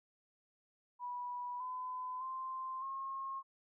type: tone with pitch steps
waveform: sine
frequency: 980 / 1011.6 / 1044.3 / 1078 Hz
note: B5 / B5 / C6 / C#6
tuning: -14 / +41 / -4 / -49 cents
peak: -39 dBFS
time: 0.99-3.43 s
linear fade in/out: 50 ms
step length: 610 ms
effects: none